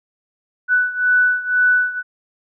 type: beating tone pair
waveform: sine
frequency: 1488 / 1490 Hz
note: F#6 / F#6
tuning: +9 / +12 cents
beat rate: 2 Hz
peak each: -15 / -18 dBFS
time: 0.68-2.03 s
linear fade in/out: 50 ms
effects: none